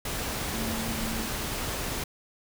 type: tone in noise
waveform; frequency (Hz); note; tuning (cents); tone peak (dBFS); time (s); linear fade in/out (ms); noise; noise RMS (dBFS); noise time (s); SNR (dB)
sine; 224.7; A3; +37; -34; 0.54-1.26; 5; pink; -32; 0.05-2.04; -5
effects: none